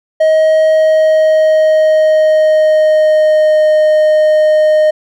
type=tone with pitch glide; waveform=triangle; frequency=630 to 616.3 Hz; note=D#5 to D#5; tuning=+21 to -17 cents; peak=-4 dBFS; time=0.2-4.91 s; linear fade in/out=10 ms; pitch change=-38 cents; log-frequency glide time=0.68-3.69 s; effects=none